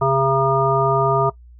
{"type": "harmonic tone", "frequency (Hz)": 135, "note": "C#3", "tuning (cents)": -45, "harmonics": [1, 3, 5, 7, 9], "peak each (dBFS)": [-21, -21, -21, -21, -21], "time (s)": [0.01, 1.3], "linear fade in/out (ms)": 10, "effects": ["noise-tail reverb RT60 0.1 s tail -19 dB re dry", "added 60 Hz sine -41 dBFS peak until 1.59 s"]}